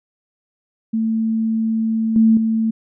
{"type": "tone with level steps", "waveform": "sine", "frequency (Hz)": 223, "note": "A3", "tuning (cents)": 23, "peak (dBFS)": [-16, -9, -15], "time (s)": [0.93, 2.71], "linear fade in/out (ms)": 10, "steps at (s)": [2.16, 2.37], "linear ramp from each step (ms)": 2, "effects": []}